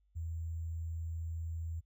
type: tone with sample-and-hold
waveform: sine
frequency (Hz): 82.2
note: E2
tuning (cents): -4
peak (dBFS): -36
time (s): 0.15-1.81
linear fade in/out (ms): 20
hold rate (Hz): 7350
effects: added 50 Hz sine -69 dBFS peak until 1.85 s